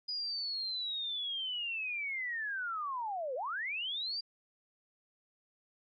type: linear two-way sweep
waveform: sine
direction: down then up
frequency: 4956 to 483.4 to 4828 Hz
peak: -34 dBFS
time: 0.08-4.21 s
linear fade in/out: 10 ms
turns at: 3.35 s
effects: MP3 48 kbps